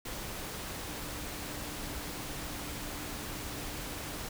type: tone in noise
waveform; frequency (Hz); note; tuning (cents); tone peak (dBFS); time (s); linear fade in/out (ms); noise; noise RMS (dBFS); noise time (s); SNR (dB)
sine; 297; D4; +20; -48; 0.88-4.22; 5; pink; -40; 0.05-4.29; -11
effects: none